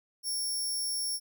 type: tone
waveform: 20% pulse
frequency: 5480 Hz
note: F8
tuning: 34 cents flat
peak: -25 dBFS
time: 0.23-1.2 s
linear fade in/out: 50 ms
effects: none